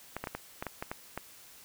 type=clicks; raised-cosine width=0.5 ms; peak=-20 dBFS; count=9; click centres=0.166 / 0.24 / 0.272 / 0.35 / 0.625 / 0.667 / 0.825 / 0.915 / 1.176 s; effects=white hiss -54 dBFS RMS until 1.64 s